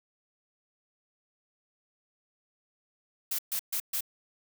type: noise bursts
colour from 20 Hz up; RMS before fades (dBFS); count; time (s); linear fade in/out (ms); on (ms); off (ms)
blue; -31; 4; 3.31-4.008; 5; 77; 130
effects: none